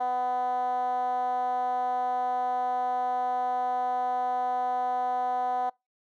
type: tone with band-pass filter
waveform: 10% pulse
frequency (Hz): 250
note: B3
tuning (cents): +21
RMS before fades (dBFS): -28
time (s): 0-5.7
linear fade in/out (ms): 10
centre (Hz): 760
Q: 5.8
effects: noise-tail reverb RT60 0.2 s tail -25 dB re dry